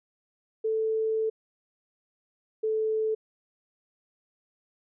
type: tone pair in turn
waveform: sine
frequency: 440.8 / 437.2 Hz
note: A4 / A4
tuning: +3 / -11 cents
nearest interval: unison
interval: 14 cents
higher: first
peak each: -24 dBFS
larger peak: neither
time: 0.64-1.3 / 2.63-3.15 s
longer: first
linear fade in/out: 10 ms
effects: none